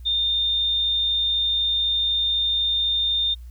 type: tone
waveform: sine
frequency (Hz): 3626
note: A#7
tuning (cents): -49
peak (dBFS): -19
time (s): 0.05-3.35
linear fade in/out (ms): 20
effects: added 60 Hz sine -36 dBFS peak until 3.5 s + white hiss -62 dBFS RMS until 3.5 s